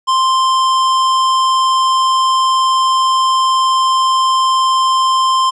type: tone with tanh clipping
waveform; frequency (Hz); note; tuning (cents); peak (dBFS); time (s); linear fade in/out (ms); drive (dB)
sine; 1046.5; C6; 0; -12; 0.07-5.51; 20; 18
effects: resampled to 22050 Hz